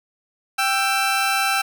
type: tone pair together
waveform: 20% pulse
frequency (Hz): 784 / 1331.9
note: G5 / E6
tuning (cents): 0 / +17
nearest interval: major sixth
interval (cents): 917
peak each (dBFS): -16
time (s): 0.58-1.62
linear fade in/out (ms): 10
effects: none